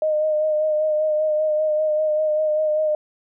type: tone with vibrato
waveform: sine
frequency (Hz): 615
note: D#5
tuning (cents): -20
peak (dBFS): -17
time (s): 0.02-2.95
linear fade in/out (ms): 2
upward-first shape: sine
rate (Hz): 5.1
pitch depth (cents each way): 25
effects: none